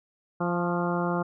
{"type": "harmonic tone with a mistuned harmonic", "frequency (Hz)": 174.1, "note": "F3", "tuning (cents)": -5, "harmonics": [1, 2, 3, 4, 5, 6, 7, 8], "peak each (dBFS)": [-28, -31, -33, -34, -35, -36, -36, -37], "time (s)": [0.4, 1.23], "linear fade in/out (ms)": 10, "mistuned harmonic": 6, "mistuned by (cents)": 35, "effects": []}